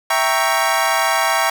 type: chord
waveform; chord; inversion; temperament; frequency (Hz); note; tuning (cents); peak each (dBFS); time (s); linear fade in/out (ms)
25% pulse; E diminished seventh; none; equal; 659.3 / 784 / 932.3 / 1108.7; E5 / G5 / Bb5 / Db6; 0 / 0 / 0 / 0; -17; 0.1-1.5; 5
effects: none